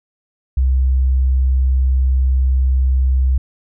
sine tone, 65 Hz, C2, 11 cents flat, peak -11 dBFS, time 0.57-3.38 s, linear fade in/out 5 ms, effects none

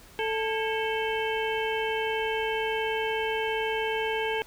harmonic tone with a mistuned harmonic, 441.5 Hz, A4, 6 cents sharp, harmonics 1 / 2 / 4 / 5 / 6 / 7, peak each -29 / -32 / -35 / -36 / -37 / -37 dBFS, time 0.19-4.42 s, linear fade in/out 0 ms, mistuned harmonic 4, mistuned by -140 cents, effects added 40 Hz sine -56 dBFS peak until 4.46 s + pink hiss -52 dBFS RMS until 4.46 s

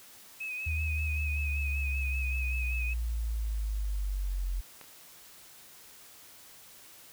sine tone with vibrato, 2538 Hz, D#7, 34 cents sharp, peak -34 dBFS, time 0.4-2.94 s, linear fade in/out 10 ms, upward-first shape sine, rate 5.2 Hz, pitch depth 42 cents each way
sine linear sweep, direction down, 78.5 to 44 Hz, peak -29 dBFS, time 0.66-4.61 s, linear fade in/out 10 ms
clicks, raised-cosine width 0.3 ms, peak -31 / -38 dBFS, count 2, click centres 4.813 / 4.841 s
effects white hiss -53 dBFS RMS until 7.12 s

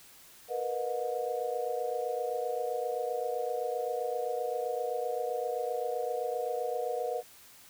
sine chord, B major seventh, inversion third, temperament equal with one note detuned, 466.2 / 493.9 / 622.3 / 723.5 Hz, A#4 / B4 / D#5 / F#5, 0 / 0 / 0 / -39 cents, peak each -36 / -34 / -39 / -36 dBFS, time 0.48-7.23 s, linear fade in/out 50 ms, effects white hiss -55 dBFS RMS until 7.69 s

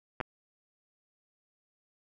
clicks, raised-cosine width 0.5 ms, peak -18 dBFS, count 2, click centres 0.203 / 0.211 s, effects none

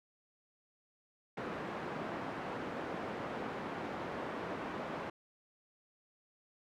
pink band-pass noise, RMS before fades -41 dBFS, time 1.37-5.1 s, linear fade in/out 5 ms, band 210 to 1500 Hz, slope 12 dB/octave, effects none

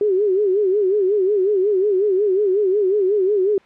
sine tone with vibrato, 395.3 Hz, G4, 15 cents sharp, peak -14 dBFS, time 0.01-3.58 s, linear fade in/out 2 ms, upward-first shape sine, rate 5.5 Hz, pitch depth 130 cents each way, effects white hiss -50 dBFS RMS until 3.65 s + low-pass 2000 Hz 12 dB/octave

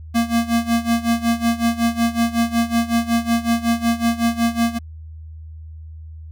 square tone with tremolo, 232.5 Hz, A#3, 4 cents flat, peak -14 dBFS, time 0.14-4.79 s, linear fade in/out 20 ms, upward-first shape sine, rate 5.4 Hz, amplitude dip 85%, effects added 79 Hz sine -33 dBFS peak until 6.31 s

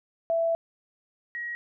sine tone pair in turn, 664 / 1899.9 Hz, E5 / A#6, +12 / +32 cents, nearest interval octave + tritone, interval 1820 cents, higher second, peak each -22 / -31 dBFS, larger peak first, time 0.3-0.55 / 1.35-1.55 s, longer first, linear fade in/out 0 ms, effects none

